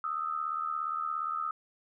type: tone pair together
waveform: sine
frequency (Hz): 1241.3 / 1318.5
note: D#6 / E6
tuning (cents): -4 / 0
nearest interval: minor second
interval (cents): 104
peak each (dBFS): -33 / -34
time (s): 0.04-1.51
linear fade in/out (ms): 2
effects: none